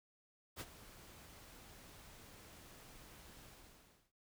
pink noise with ADSR envelope, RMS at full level -44 dBFS, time 0.56-4.12 s, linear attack 42 ms, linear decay 45 ms, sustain -14 dB, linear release 680 ms, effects none

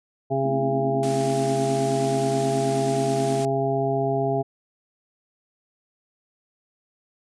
harmonic tone, 135.5 Hz, C#3, 39 cents flat, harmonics 1 / 2 / 3 / 5 / 6, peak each -27 / -30 / -25 / -25 / -31 dBFS, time 0.3-4.43 s, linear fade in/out 20 ms
sine chord, A minor, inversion none, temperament equal, 220 / 261.6 / 329.6 Hz, A3 / C4 / E4, 0 / 0 / 0 cents, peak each -34 / -32 / -36 dBFS, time 0.44-3.41 s, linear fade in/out 5 ms
white high-pass noise, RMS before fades -35 dBFS, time 1.03-3.45 s, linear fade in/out 0 ms, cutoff 150 Hz, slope 96 dB/octave
effects resampled to 22050 Hz

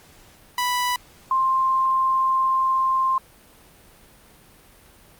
sawtooth / sine tone pair in turn, 987.8 / 1052.8 Hz, B5 / C6, 0 / +10 cents, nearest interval minor second, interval 110 cents, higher second, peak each -17 dBFS, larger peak neither, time 0.58-0.96 / 1.31-3.18 s, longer second, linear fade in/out 2 ms, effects pink hiss -51 dBFS RMS until 5.19 s + Opus 48 kbps

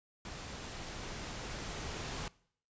pink noise with level ramp, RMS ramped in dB -45 to -40 dBFS, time 0.25-2.28 s, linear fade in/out 2 ms, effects noise-tail reverb RT60 0.6 s tail -22 dB re dry + resampled to 16000 Hz

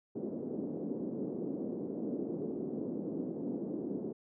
pink band-pass noise, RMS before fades -38 dBFS, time 0.15-4.13 s, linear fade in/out 10 ms, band 210 to 420 Hz, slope 24 dB/octave, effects none

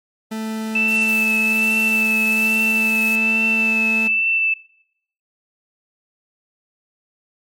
40% pulse tone with pitch glide, 220 to 222.3 Hz, A3 to A3, 0 to +18 cents, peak -23 dBFS, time 0.31-4.08 s, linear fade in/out 10 ms, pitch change +18 cents, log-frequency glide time 2.42-3.36 s
sine tone with vibrato, 2637 Hz, E7, in tune, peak -15 dBFS, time 0.75-4.54 s, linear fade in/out 5 ms, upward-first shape triangle, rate 1.2 Hz, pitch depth 26 cents each way
blue noise with tremolo, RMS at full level -31 dBFS, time 0.88-3.16 s, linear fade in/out 10 ms, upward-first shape sine, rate 1.4 Hz, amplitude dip 25%
effects noise-tail reverb RT60 0.7 s tail -21 dB re dry + MP3 64 kbps

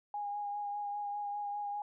sine tone with vibrato, 820 Hz, G#5, 22 cents flat, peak -35 dBFS, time 0.14-1.82 s, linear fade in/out 2 ms, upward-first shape sine, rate 5 Hz, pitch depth 18 cents each way, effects none

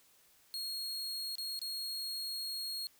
40% pulse tone with dropouts, 4286 Hz, C8, 41 cents sharp, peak -36 dBFS, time 0.54-2.87 s, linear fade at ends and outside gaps 0 ms, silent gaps 1.354-1.383 / 1.591-1.616 s, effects white hiss -66 dBFS RMS until 2.99 s

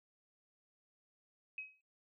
sine tone with exponential decay, 2543 Hz, D#7, 37 cents sharp, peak -38 dBFS, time 1.58-1.81 s, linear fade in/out 2 ms, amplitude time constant 50 ms, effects noise-tail reverb RT60 0.2 s tail -18 dB re dry

